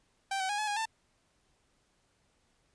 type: tone with pitch steps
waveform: sawtooth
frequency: 781 / 758 / 824 / 852 / 823 / 891 Hz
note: G5 / F#5 / G#5 / G#5 / G#5 / A5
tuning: -7 / +42 / -14 / +44 / -16 / +22 cents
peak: -27 dBFS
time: 0.31-0.856 s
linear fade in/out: 5 ms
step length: 91 ms
effects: pink hiss -72 dBFS RMS until 2.74 s + resampled to 22050 Hz